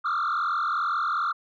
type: tone with frequency modulation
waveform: sine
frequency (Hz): 1285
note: E6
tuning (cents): -45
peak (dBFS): -21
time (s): 0.04-1.33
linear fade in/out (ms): 20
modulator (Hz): 42.4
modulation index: 3.1
effects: tanh soft clip ceiling -22 dBFS